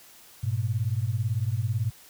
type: beating tone pair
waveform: sine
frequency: 102.2 / 120.2 Hz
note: G#2 / B2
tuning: -27 / -46 cents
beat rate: 18 Hz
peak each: -27 dBFS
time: 0.43-1.91 s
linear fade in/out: 10 ms
effects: white hiss -52 dBFS RMS until 2.09 s